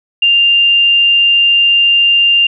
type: tone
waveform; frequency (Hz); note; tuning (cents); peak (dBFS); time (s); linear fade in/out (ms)
sine; 2794; F7; 0; -6; 0.22-2.47; 5
effects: none